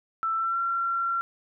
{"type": "tone with pitch glide", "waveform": "sine", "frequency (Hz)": [1328, 1366.1], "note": ["E6", "F6"], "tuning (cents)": [12, -39], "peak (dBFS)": -24, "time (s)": [0.23, 1.21], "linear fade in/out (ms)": 0, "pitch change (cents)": 49, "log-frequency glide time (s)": [0.35, 0.59], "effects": []}